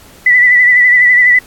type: tone with vibrato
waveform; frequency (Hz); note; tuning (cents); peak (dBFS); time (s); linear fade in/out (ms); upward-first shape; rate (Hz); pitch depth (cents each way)
sine; 1975.5; B6; 0; -4; 0.26-1.39; 5; sine; 12; 38
effects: pink hiss -40 dBFS RMS until 1.46 s + AAC 64 kbps